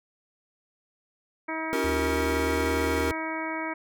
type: harmonic tone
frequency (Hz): 319.6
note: D#4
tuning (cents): +47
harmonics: 1 / 2 / 3 / 4 / 5 / 6 / 7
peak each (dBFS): -34 / -37 / -35 / -39 / -39 / -40 / -36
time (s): 1.48-3.74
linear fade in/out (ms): 10
type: chord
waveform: square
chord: G half-diminished seventh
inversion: second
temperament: equal with one note detuned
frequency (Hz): 277.2 / 349.2 / 386.8 / 466.2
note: Db4 / F4 / G4 / Bb4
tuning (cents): 0 / 0 / -23 / 0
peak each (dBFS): -32 / -35 / -34 / -30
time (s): 1.73-3.11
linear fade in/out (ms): 0
type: tone with pitch glide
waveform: triangle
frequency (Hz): 75.9 to 77.58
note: D#2 to D#2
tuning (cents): -42 to -4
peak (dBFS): -29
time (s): 1.84-3.12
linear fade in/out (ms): 5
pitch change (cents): +38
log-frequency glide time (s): 2.38-2.58
effects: none